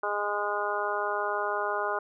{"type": "harmonic tone", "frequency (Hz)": 206, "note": "G#3", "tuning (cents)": -14, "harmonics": [2, 3, 4, 5, 6, 7], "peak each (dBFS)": [-34, -34, -34, -34, -34, -34], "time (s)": [0.03, 1.99], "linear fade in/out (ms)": 5, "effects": []}